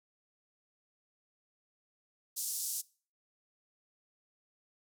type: band-pass noise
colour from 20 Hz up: white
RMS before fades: -37 dBFS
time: 2.36-2.82 s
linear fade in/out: 20 ms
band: 5200 to 13000 Hz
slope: 24 dB/octave
effects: noise-tail reverb RT60 0.4 s tail -22 dB re dry